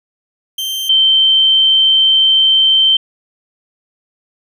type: tone pair in turn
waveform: 40% pulse / sine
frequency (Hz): 3136 / 3113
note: G7 / G7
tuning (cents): 0 / -13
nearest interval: unison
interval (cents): 13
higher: first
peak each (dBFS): -17 / -7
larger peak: second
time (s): 0.58-0.89 / 0.89-2.97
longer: second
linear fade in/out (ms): 5
effects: none